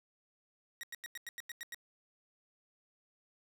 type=tone bursts; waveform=sawtooth; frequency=1894 Hz; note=A#6; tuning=27 cents sharp; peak=-38 dBFS; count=9; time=0.81-1.745 s; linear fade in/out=0 ms; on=23 ms; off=91 ms; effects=none